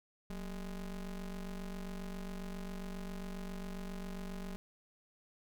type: ring-modulated tone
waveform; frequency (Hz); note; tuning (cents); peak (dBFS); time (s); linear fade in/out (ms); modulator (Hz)
square; 104.4; G#2; +10; -38; 0.3-4.56; 0; 80.7
effects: none